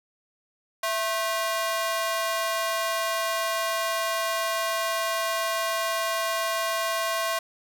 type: ring-modulated tone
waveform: sawtooth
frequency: 873 Hz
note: A5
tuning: 14 cents flat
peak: -18 dBFS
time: 0.83-7.39 s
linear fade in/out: 5 ms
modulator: 209 Hz
effects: none